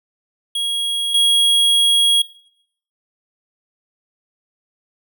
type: tone pair in turn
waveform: square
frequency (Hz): 3300 / 3300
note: G#7 / G#7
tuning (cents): -12 / -12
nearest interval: unison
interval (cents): 0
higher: neither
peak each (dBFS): -19 / -12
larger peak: second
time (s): 0.55-1.14 / 1.14-2.22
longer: second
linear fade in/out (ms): 5
effects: noise-tail reverb RT60 0.7 s tail -21 dB re dry